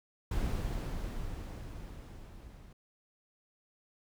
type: noise with level ramp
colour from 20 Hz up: brown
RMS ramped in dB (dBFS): -32 to -52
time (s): 0.31-2.73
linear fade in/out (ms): 5
effects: none